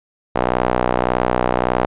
sawtooth tone with band-pass filter, 61.74 Hz, B1, in tune, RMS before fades -18 dBFS, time 0.35-1.86 s, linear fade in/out 10 ms, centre 750 Hz, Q 1.2, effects resampled to 8000 Hz

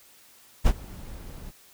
brown noise with ADSR envelope, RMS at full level -17 dBFS, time 0.64-1.52 s, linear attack 29 ms, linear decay 57 ms, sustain -23 dB, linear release 35 ms, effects white hiss -55 dBFS RMS until 1.73 s

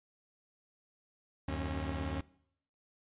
sawtooth tone cluster, 76.2 / 93.1 / 272.1 Hz, D#2 / F#2 / C#4, -36 / +11 / -32 cents, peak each -33 / -37 / -36 dBFS, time 1.48-2.21 s, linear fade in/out 5 ms, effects noise-tail reverb RT60 0.7 s tail -22 dB re dry + resampled to 8000 Hz

